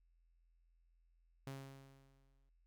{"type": "tone with exponential decay", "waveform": "sawtooth", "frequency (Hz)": 135.9, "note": "C#3", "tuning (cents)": -34, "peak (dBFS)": -40, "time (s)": [1.47, 2.49], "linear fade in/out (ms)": 0, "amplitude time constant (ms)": 220, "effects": ["added 42 Hz sine -70 dBFS peak until 2.66 s"]}